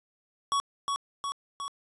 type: tone with echo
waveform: square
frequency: 1120 Hz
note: C#6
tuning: 18 cents sharp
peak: -25 dBFS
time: 0.52-0.6 s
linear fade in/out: 0 ms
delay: 360 ms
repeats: 3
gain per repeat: -3 dB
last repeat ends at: 1.68 s
effects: resampled to 24000 Hz + 10-bit